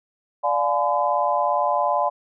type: chord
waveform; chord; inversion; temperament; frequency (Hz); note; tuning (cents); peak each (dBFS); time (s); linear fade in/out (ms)
sine; D diminished seventh; none; just; 587.3 / 704.8 / 845.8 / 1014.9; D5 / F5 / Ab5 / Cb6; 0 / +16 / +31 / +47; -24 / -24 / -24 / -23; 0.43-2.1; 20
effects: none